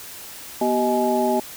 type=tone cluster; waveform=sine; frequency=242.8 / 384.3 / 628 / 844 Hz; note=B3 / G4 / D#5 / G#5; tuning=-29 / -34 / +16 / +28 cents; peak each=-23 dBFS; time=0.61-1.4 s; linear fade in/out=5 ms; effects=white hiss -38 dBFS RMS until 1.56 s